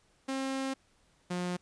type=tone pair in turn; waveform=sawtooth; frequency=267.5 / 178.53 Hz; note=C4 / F3; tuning=+38 / +38 cents; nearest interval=perfect fifth; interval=700 cents; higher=first; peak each=-28 dBFS; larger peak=neither; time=0.28-0.74 / 1.3-1.57 s; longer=first; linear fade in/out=10 ms; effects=pink hiss -68 dBFS RMS until 1.61 s + resampled to 22050 Hz